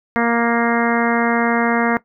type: harmonic tone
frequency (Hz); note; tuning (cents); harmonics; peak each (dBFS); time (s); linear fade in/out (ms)
234; A#3; +7; 1 / 2 / 3 / 4 / 5 / 6 / 7 / 8 / 9; -18 / -21 / -23 / -24 / -25 / -26 / -26 / -27 / -28; 0.16-1.97; 0
effects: noise-tail reverb RT60 0.1 s tail -17 dB re dry